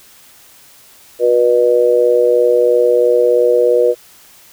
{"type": "tone with amplitude modulation", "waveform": "sine", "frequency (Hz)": 485.1, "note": "B4", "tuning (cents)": -31, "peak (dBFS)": -4, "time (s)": [1.19, 3.95], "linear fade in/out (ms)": 50, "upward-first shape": "sine", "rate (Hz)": 123, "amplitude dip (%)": 95, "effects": ["white hiss -44 dBFS RMS until 4.52 s"]}